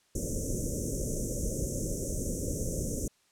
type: band-stop noise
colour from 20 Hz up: pink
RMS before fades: -32 dBFS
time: 0.15-3.08 s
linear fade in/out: 5 ms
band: 590 to 5800 Hz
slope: 96 dB/octave
effects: white hiss -68 dBFS RMS until 3.31 s + low-pass 9000 Hz 12 dB/octave